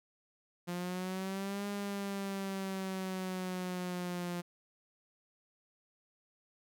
sawtooth exponential two-way sweep, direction up then down, 174.61 to 203.1 to 174.61 Hz, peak -32 dBFS, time 0.67-4.42 s, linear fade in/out 20 ms, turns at 1.67 s, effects none

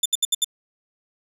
20% pulse tone bursts, 3544 Hz, A7, 12 cents sharp, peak -11 dBFS, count 5, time 0.03-0.445 s, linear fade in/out 5 ms, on 27 ms, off 70 ms, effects 8-bit

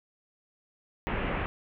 pink low-pass noise, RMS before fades -31 dBFS, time 1.07-1.46 s, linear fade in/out 0 ms, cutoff 2800 Hz, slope 48 dB/octave, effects none

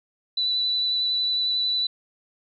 sine tone with vibrato, 3972 Hz, B7, 9 cents sharp, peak -21 dBFS, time 0.37-1.87 s, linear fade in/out 5 ms, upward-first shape triangle, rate 11 Hz, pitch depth 17 cents each way, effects none

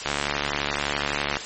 click train, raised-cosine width 0.3 ms, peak -7 dBFS, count 95, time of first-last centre 0.06-1.369 s, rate 71.8 Hz, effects white hiss -33 dBFS RMS until 1.45 s + MP3 32 kbps

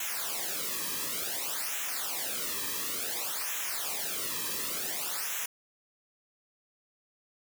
white noise with flanger, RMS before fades -34 dBFS, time 0-5.46 s, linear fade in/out 5 ms, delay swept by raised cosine 0.21 to 1.41 ms, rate 0.56 Hz, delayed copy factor -0.9, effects none

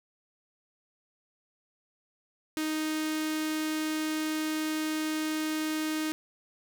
sawtooth tone with notch filter, 311.1 Hz, D#4, in tune, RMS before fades -31 dBFS, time 2.57-6.12 s, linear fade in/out 0 ms, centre 740 Hz, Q 0.91, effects none

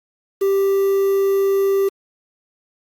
triangle tone with quantisation, 392 Hz, G4, in tune, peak -12 dBFS, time 0.41-1.89 s, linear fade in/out 10 ms, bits 6, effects Opus 48 kbps

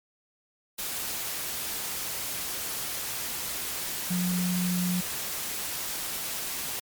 sine tone in noise, 179.3 Hz, F3, 46 cents sharp, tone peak -25 dBFS, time 4.1-5.01 s, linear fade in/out 10 ms, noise white, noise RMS -33 dBFS, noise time 0.78-6.8 s, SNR +5 dB, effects MP3 96 kbps

